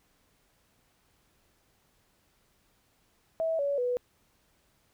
sine tone with pitch steps, 650 / 565.9 / 492.6 Hz, E5 / C#5 / B4, -24 / +36 / -5 cents, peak -26 dBFS, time 3.4-3.97 s, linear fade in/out 0 ms, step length 190 ms, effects pink hiss -69 dBFS RMS until 4.93 s

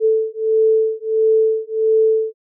sine beating tone pair, 440 / 441.5 Hz, A4 / A4, 0 / +6 cents, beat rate 1.5 Hz, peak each -16 dBFS, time 0-2.34 s, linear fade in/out 50 ms, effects none

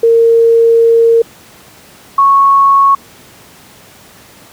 sine tone pair in turn, 460 / 1104.2 Hz, A#4 / C#6, -23 / -7 cents, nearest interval octave + minor third, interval 1516 cents, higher second, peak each -4 dBFS, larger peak neither, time 0.03-1.22 / 2.18-2.95 s, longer first, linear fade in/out 5 ms, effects pink hiss -39 dBFS RMS until 4.52 s + high-pass 100 Hz 12 dB/octave

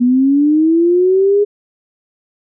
sine linear sweep, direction up, 240 to 415.3 Hz, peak -8 dBFS, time 0-1.45 s, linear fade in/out 20 ms, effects none

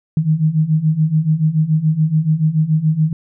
sine beating tone pair, 152.5 / 159.5 Hz, D#3 / D#3, -34 / +43 cents, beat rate 7 Hz, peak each -17 / -14 dBFS, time 0.17-3.13 s, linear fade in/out 2 ms, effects none

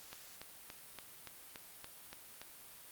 click train, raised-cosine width 0.2 ms, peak -29 dBFS, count 9, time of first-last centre 0.13-2.416 s, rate 3.5 Hz, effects white hiss -55 dBFS RMS until 2.91 s + Opus 48 kbps

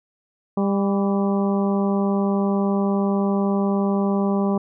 harmonic tone with a mistuned harmonic, 198.7 Hz, G3, 24 cents sharp, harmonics 1 / 2 / 3 / 4 / 5 / 6, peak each -19 / -25 / -29 / -31 / -33 / -35 dBFS, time 0.57-4.58 s, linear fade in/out 5 ms, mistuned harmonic 6, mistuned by -51 cents, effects none

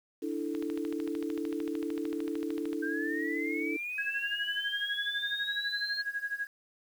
sine chord, D suspended second, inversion none, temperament equal, 293.7 / 329.6 / 440 Hz, D4 / E4 / A4, 0 / 0 / 0 cents, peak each -35 / -35 / -38 dBFS, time 0.22-3.77 s, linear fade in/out 10 ms
click train, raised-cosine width 0.3 ms, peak -28 dBFS, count 30, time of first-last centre 0.55-2.73 s, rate 13.3 Hz
sine linear sweep, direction up, 1557 to 4257 Hz, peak -34 dBFS, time 2.82-6.02 s, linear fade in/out 10 ms
sine tone with tremolo, 1652 Hz, G#6, 10 cents flat, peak -29 dBFS, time 3.98-6.47 s, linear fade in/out 2 ms, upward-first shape sine, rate 12 Hz, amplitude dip 85%
effects 9-bit

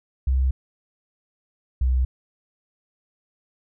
sine tone pair in turn, 65.41 / 63.55 Hz, C2 / C2, 0 / -50 cents, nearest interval unison, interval 50 cents, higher first, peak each -17 dBFS, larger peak neither, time 0.27-0.51 / 1.81-2.05 s, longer neither, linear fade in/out 5 ms, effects none

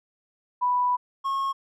sine / triangle tone pair in turn, 987.8 / 1088.6 Hz, B5 / C#6, 0 / -32 cents, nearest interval major second, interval 168 cents, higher second, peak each -20 / -22 dBFS, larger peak first, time 0.61-0.97 / 1.24-1.53 s, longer first, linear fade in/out 20 ms, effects none

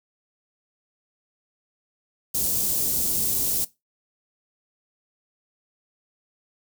white band-stop noise, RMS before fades -24 dBFS, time 2.34-3.65 s, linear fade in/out 10 ms, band 380 to 7000 Hz, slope 12 dB/octave, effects noise-tail reverb RT60 0.2 s tail -18 dB re dry

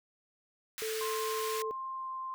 pink high-pass noise, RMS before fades -40 dBFS, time 0.78-1.62 s, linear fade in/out 0 ms, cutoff 1400 Hz, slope 24 dB/octave
sine tone, 440 Hz, A4, in tune, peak -34 dBFS, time 0.82-1.71 s, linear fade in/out 0 ms
sine tone with pitch glide, 1055 to 1048.3 Hz, C6 to C6, +14 to +3 cents, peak -36 dBFS, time 1.01-2.34 s, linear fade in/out 0 ms, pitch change -11 cents, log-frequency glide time 1.92-2.06 s
effects none

